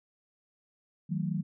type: chord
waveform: sine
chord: D# diminished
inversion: none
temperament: equal with one note detuned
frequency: 158.83 / 185 / 220 Hz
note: D#3 / F#3 / A3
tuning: +36 / 0 / 0 cents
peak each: -32 / -32 / -38 dBFS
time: 1.09-1.43 s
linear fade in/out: 20 ms
effects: none